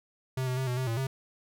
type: tone with pitch steps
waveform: square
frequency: 130.3 / 127.3 / 131.7 / 124 / 130 / 114.5 / 133.3 Hz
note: C3 / C3 / C3 / B2 / C3 / A#2 / C3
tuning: -7 / -47 / +12 / +7 / -11 / -31 / +33 cents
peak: -29 dBFS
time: 0.37-1.07 s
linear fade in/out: 5 ms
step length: 100 ms
effects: none